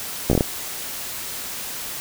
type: slowing click train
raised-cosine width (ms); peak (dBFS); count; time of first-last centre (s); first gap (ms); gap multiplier
2; -4; 6; 0.3-0.408; 14; 1.22
effects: white hiss -31 dBFS RMS until 2 s